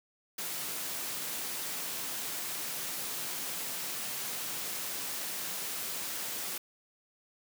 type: high-pass noise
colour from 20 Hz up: white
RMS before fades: -37 dBFS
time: 0.38-6.58 s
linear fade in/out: 5 ms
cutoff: 120 Hz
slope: 48 dB/octave
effects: none